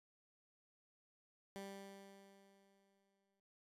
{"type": "tone with exponential decay", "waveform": "15% pulse", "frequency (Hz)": 196.7, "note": "G3", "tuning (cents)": 6, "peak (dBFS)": -40, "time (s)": [1.56, 3.4], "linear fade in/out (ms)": 0, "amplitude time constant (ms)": 400, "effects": ["resampled to 32000 Hz"]}